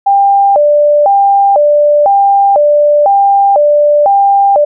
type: tone with vibrato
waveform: sine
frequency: 685 Hz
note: F5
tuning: 34 cents flat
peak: -4 dBFS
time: 0.06-4.65 s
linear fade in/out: 10 ms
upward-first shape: square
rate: 1 Hz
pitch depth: 260 cents each way
effects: none